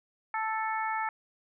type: harmonic tone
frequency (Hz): 440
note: A4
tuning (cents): 0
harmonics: 2 / 3 / 4 / 5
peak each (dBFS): -31 / -35 / -37 / -39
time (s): 0.34-1.09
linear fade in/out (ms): 2
effects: none